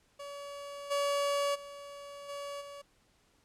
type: tone with level steps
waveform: 30% pulse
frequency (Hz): 568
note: C#5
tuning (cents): +42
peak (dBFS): -39 / -26 / -42 / -36 / -42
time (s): 0.19-2.82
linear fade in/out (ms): 10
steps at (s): 0.9 / 1.54 / 2.28 / 2.6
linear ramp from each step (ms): 20
effects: pink hiss -69 dBFS RMS until 3.44 s + low-pass 10000 Hz 12 dB/octave